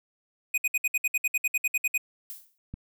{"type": "tone bursts", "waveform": "square", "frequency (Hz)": 2489, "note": "D#7", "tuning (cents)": 0, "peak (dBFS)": -23, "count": 15, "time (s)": [0.54, 1.978], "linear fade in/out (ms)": 5, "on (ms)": 38, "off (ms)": 62}
{"type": "noise with exponential decay", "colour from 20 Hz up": "violet", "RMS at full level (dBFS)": -37, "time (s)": [2.3, 2.58], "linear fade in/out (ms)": 0, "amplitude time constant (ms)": 59}
{"type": "click", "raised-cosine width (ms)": 5, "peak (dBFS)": -24, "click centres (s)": 2.74}
{"effects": []}